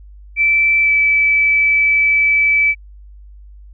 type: tone with pitch glide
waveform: sine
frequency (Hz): 2326 to 2306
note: D7 to D7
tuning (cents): -17 to -32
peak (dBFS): -10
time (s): 0.36-2.75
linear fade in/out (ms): 50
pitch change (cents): -15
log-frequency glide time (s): 0.82-0.9
effects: added 50 Hz sine -36 dBFS peak until 3.73 s